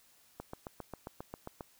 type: click train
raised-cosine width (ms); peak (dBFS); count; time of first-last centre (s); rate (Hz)
1; -27; 10; 0.4-1.608; 7.45
effects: white hiss -65 dBFS RMS until 1.79 s